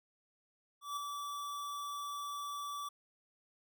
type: tone with ADSR envelope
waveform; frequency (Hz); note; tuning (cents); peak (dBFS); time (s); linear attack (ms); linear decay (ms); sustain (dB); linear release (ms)
square; 1155; D6; -29; -36; 0.81-2.89; 160; 4; -4; 9
effects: none